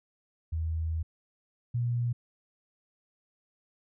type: tone pair in turn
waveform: sine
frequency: 80.7 / 120.08 Hz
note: E2 / B2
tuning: -36 / -48 cents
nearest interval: perfect fifth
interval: 688 cents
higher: second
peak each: -28 / -26 dBFS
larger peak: second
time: 0.52-1.03 / 1.74-2.13 s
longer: first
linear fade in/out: 10 ms
effects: none